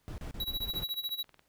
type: noise bursts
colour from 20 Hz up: brown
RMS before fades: -40 dBFS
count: 6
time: 0.08-0.835 s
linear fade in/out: 0 ms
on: 100 ms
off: 31 ms
type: tone with tremolo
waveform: square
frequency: 3900 Hz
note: B7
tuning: 23 cents flat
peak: -31 dBFS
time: 0.4-1.23 s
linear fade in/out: 2 ms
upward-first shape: sine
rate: 14 Hz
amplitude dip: 85%
type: click train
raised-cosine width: 0.3 ms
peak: -38 dBFS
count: 15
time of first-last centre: 0.69-1.394 s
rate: 19.9 Hz
effects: pink hiss -72 dBFS RMS until 1.48 s